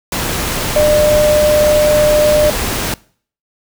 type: tone in noise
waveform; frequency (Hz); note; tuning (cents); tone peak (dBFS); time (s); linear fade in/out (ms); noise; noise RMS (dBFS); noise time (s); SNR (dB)
sine; 600; D5; +37; -8; 0.76-2.5; 2; pink; -18; 0.12-2.94; +7
effects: noise-tail reverb RT60 0.5 s tail -23 dB re dry